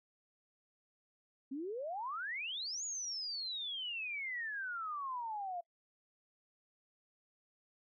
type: exponential two-way sweep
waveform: sine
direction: up then down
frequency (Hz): 256.5 to 6930 to 683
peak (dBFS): -38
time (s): 1.51-5.61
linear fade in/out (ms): 10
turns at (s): 2.84
effects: noise-tail reverb RT60 0.1 s tail -24 dB re dry